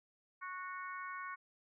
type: harmonic tone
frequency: 368 Hz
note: F#4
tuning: 9 cents flat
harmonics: 3 / 4 / 5 / 6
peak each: -44 / -47 / -51 / -52 dBFS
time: 0.41-1.36 s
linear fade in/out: 20 ms
effects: none